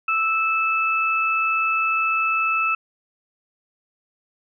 sine tone pair together, 1317.3 / 2621 Hz, E6 / E7, -2 / -11 cents, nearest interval octave, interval 1191 cents, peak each -21 dBFS, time 0.08-2.75 s, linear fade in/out 5 ms, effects none

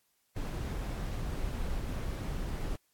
brown noise, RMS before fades -35 dBFS, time 0.36-2.76 s, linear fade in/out 5 ms, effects white hiss -74 dBFS RMS until 2.93 s + AAC 64 kbps

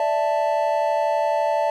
triangle chord, D suspended second, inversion none, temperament equal, 587.3 / 659.3 / 880 Hz, D5 / E5 / A5, 0 / 0 / 0 cents, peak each -21 dBFS, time 0-1.7 s, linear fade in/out 2 ms, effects none

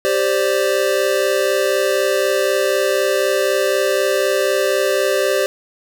square chord, G suspended fourth, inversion none, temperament equal, 392 / 523.3 / 587.3 Hz, G4 / C5 / D5, 0 / 0 / 0 cents, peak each -20 dBFS, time 0.05-5.46 s, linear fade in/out 0 ms, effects none

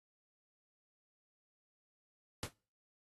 pink noise with exponential decay, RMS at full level -35 dBFS, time 2.43-2.53 s, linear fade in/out 1 ms, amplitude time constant 20 ms, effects noise-tail reverb RT60 0.4 s tail -26 dB re dry + AAC 32 kbps

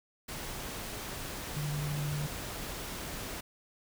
sine tone in noise, 146.83 Hz, D3, in tune, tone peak -32 dBFS, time 1.56-2.27 s, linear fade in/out 10 ms, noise pink, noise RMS -40 dBFS, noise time 0.28-3.41 s, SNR +5 dB, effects none

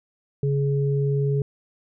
sine tone pair together, 140 / 419.5 Hz, C#3 / G#4, +18 / +17 cents, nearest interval octave + perfect fifth, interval 1899 cents, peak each -20 / -26 dBFS, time 0.43-1.42 s, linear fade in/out 2 ms, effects none

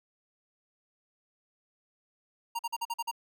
square tone bursts, 932.3 Hz, A#5, in tune, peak -31 dBFS, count 7, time 2.55-3.114 s, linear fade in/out 10 ms, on 42 ms, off 45 ms, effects none

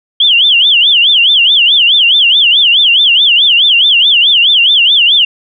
sine tone with vibrato, 3136 Hz, G7, in tune, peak -4 dBFS, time 0.2-5.25 s, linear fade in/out 5 ms, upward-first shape sine, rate 4.7 Hz, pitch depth 230 cents each way, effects none

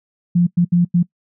sine tone bursts at uneven times, 174.61 Hz, F3, in tune, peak -10 dBFS, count 4, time 0.35-0.47 / 0.57-0.65 / 0.72-0.85 / 0.94-1.03 s, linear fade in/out 10 ms, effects noise-tail reverb RT60 0.1 s tail -22 dB re dry

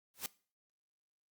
white noise with exponential growth, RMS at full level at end -34 dBFS, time 0.14-0.26 s, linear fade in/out 1 ms, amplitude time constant 25 ms, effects noise-tail reverb RT60 0.4 s tail -21 dB re dry + Opus 48 kbps

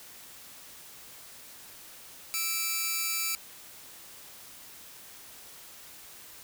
5% pulse tone pair together, 1312 / 2338 Hz, E6 / D7, -9 / -8 cents, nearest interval minor seventh, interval 1001 cents, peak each -23 / -20 dBFS, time 2.34-3.35 s, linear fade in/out 0 ms, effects white hiss -49 dBFS RMS until 6.43 s

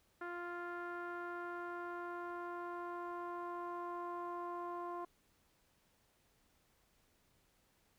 sawtooth tone with low-pass filter sweep, 349.2 Hz, F4, in tune, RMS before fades -44 dBFS, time 0.21-5.05 s, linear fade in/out 5 ms, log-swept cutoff 1500 to 990 Hz, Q 4, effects pink hiss -74 dBFS RMS until 7.98 s

